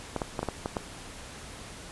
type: clicks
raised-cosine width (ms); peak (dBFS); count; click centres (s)
1; -15; 7; 0.163 / 0.218 / 0.392 / 0.43 / 0.487 / 0.659 / 0.768
effects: pink hiss -44 dBFS RMS until 1.91 s + resampled to 24000 Hz